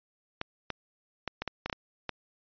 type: clicks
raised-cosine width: 0.3 ms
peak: -16 dBFS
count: 9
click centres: 0.414 / 0.703 / 1.277 / 1.42 / 1.477 / 1.66 / 1.698 / 1.728 / 2.093 s
effects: resampled to 11025 Hz